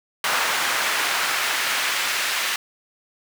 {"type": "noise with high-pass filter sweep", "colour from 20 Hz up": "brown", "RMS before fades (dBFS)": -23, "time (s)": [0.24, 2.56], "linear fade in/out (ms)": 2, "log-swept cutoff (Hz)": [1300, 2000], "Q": 0.99, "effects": []}